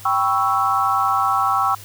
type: chord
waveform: sine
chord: C# half-diminished seventh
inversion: second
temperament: equal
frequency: 784 / 987.8 / 1108.7 / 1318.5 Hz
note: G5 / B5 / C#6 / E6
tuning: 0 / 0 / 0 / 0 cents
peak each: -21 / -26 / -20 / -20 dBFS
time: 0.05-1.75 s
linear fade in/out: 5 ms
effects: added 103 Hz sine -41 dBFS peak until 1.84 s + white hiss -41 dBFS RMS until 1.84 s